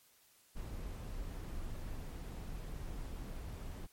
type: noise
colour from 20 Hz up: brown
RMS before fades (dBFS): -43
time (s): 0.55-3.87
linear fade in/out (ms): 20
effects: white hiss -67 dBFS RMS until 3.92 s + MP3 64 kbps